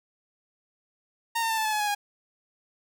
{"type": "tone with pitch steps", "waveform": "sawtooth", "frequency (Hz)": [922, 906.7, 891.6, 876.8, 862.2, 847.9, 833.8, 820], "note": ["A#5", "A#5", "A5", "A5", "A5", "G#5", "G#5", "G#5"], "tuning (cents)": [-19, -48, 23, -6, -35, 36, 7, -22], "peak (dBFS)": -21, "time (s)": [1.35, 1.95], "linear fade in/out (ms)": 10, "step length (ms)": 75, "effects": []}